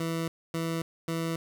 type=tone bursts; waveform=20% pulse; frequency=164.6 Hz; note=E3; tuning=2 cents flat; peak=-24 dBFS; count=3; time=0-1.36 s; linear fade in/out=2 ms; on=280 ms; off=260 ms; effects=none